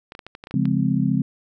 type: clicks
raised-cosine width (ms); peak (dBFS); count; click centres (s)
0.3; -21; 9; 0.121 / 0.151 / 0.192 / 0.266 / 0.351 / 0.439 / 0.471 / 0.51 / 0.655
type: chord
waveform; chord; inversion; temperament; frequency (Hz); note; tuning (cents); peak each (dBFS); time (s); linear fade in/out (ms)
sine; Db major seventh; none; just; 138.59 / 173.24 / 207.9 / 259.9; Db3 / F3 / Ab3 / C4; 0 / -14 / +2 / -11; -23; 0.54-1.22; 2
effects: none